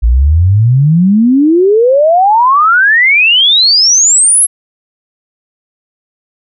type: exponential sweep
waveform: sine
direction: up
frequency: 54.1 to 11280 Hz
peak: -4 dBFS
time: 0.02-4.47 s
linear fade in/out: 20 ms
effects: none